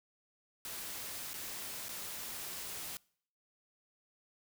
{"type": "noise with dropouts", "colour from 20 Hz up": "white", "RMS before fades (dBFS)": -43, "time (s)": [0.65, 2.97], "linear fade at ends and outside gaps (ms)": 0, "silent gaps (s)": [[1.333, 1.341], [1.884, 1.891]], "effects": ["noise-tail reverb RT60 0.6 s tail -25 dB re dry"]}